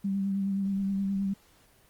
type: tone with vibrato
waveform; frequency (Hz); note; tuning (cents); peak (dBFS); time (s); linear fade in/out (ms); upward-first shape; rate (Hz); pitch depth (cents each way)
sine; 196; G3; 0; -26; 0.04-1.34; 10; sine; 9.5; 24
effects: pink hiss -61 dBFS RMS until 1.89 s + Opus 24 kbps